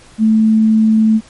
sine tone, 219.3 Hz, A3, 6 cents flat, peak -7 dBFS, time 0.18-1.21 s, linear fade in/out 50 ms, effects pink hiss -43 dBFS RMS until 1.29 s + MP3 48 kbps

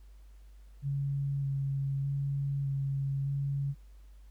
sine tone with vibrato, 138.59 Hz, C#3, in tune, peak -29 dBFS, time 0.82-3.75 s, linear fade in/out 50 ms, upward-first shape square, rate 0.82 Hz, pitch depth 12 cents each way, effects added 50 Hz sine -50 dBFS peak until 4.3 s + pink hiss -70 dBFS RMS until 4.3 s

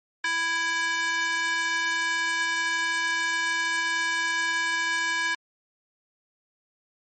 square tone with high-pass filter, 330.9 Hz, E4, 7 cents sharp, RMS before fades -26 dBFS, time 0.24-5.35 s, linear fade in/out 5 ms, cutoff 1500 Hz, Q 2.3, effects MP3 32 kbps

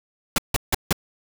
pink noise bursts, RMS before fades -19 dBFS, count 4, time 0.36-0.928 s, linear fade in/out 2 ms, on 22 ms, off 160 ms, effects none

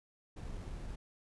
brown noise with sample-and-hold, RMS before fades -43 dBFS, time 0.36-0.96 s, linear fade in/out 10 ms, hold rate 6300 Hz, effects resampled to 24000 Hz

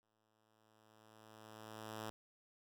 5% pulse tone with exponential growth, 109.1 Hz, A2, 14 cents flat, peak -32 dBFS, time 0.03-2.1 s, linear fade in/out 0 ms, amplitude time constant 450 ms, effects none

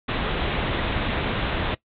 pink low-pass noise, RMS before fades -25 dBFS, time 0.08-1.75 s, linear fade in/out 10 ms, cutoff 3800 Hz, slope 96 dB/octave, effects noise-tail reverb RT60 0.1 s tail -20 dB re dry + MP3 64 kbps

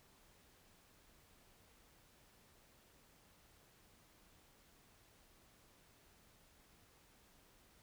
silence, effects pink hiss -68 dBFS RMS until 7.82 s

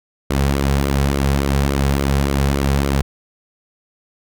sawtooth tone with flanger, 69.3 Hz, C#2, in tune, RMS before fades -17 dBFS, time 0.3-3.02 s, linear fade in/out 5 ms, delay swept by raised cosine 1.1 to 3.4 ms, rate 3.5 Hz, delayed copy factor -0.55, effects none

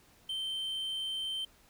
triangle tone, 3112 Hz, G7, 13 cents flat, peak -32 dBFS, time 0.29-1.45 s, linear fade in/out 5 ms, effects pink hiss -63 dBFS RMS until 1.69 s

